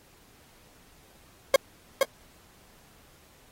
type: tone with echo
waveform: 40% pulse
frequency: 541 Hz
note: C#5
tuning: 42 cents flat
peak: -13 dBFS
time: 1.54-1.56 s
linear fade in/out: 2 ms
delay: 470 ms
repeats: 1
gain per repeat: -4 dB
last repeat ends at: 2.03 s
effects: pink hiss -58 dBFS RMS until 3.51 s + AAC 48 kbps